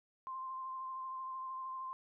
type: tone with vibrato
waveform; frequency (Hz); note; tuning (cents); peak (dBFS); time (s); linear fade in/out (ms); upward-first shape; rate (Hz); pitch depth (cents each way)
sine; 1046.5; C6; 0; -40; 0.27-1.93; 0; triangle; 13; 23
effects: none